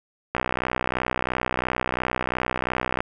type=click train; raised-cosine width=0.5 ms; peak=-8 dBFS; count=168; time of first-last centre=0.35-3.005 s; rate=62.9 Hz; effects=none